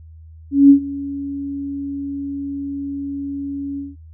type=tone with ADSR envelope; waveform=sine; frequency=279.7 Hz; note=C#4; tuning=16 cents sharp; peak=-3 dBFS; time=0.51-3.96 s; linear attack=190 ms; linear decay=93 ms; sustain=-20 dB; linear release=180 ms; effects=added 80 Hz sine -38 dBFS peak until 4.13 s